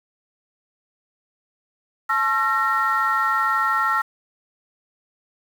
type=tone cluster; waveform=sine; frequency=867 / 1086 / 1353 / 1859 Hz; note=A5 / C#6 / E6 / A#6; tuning=-26 / -36 / +45 / -5 cents; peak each=-26 / -26 / -19 / -24 dBFS; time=2.09-4.02 s; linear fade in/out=10 ms; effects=tanh soft clip ceiling -10 dBFS + 7-bit